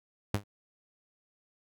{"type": "tone with exponential decay", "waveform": "sawtooth", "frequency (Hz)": 101.5, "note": "G#2", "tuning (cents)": -39, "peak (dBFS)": -19, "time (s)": [0.34, 0.44], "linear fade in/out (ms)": 5, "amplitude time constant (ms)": 21, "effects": []}